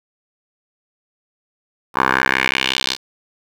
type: tone with band-pass filter sweep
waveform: 10% pulse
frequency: 65.41 Hz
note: C2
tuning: in tune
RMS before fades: -18 dBFS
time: 1.94-2.97 s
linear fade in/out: 50 ms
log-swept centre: 1100 to 4400 Hz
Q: 2.7
effects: 7-bit